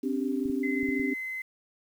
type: chord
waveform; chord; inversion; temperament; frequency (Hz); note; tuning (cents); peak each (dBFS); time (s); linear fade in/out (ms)
sine; C suspended second; none; equal with one note detuned; 261.6 / 287.1 / 392; C4 / D4 / G4; 0 / -39 / 0; -29 / -31 / -34; 0.03-1.14; 10
type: clicks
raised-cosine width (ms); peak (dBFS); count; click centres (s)
5; -33; 5; 0.457 / 0.499 / 0.831 / 0.889 / 0.998
type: tone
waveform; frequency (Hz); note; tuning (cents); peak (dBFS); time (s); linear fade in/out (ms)
sine; 2052; C7; -34; -32; 0.63-1.42; 5
effects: 9-bit